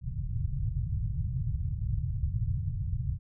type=low-pass noise; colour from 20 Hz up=white; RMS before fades=-31 dBFS; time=0.01-3.19 s; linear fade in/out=50 ms; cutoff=140 Hz; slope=48 dB/octave; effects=none